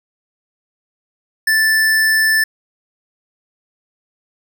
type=tone; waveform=square; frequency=1760 Hz; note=A6; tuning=in tune; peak=-12 dBFS; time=1.47-2.44 s; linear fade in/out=5 ms; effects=none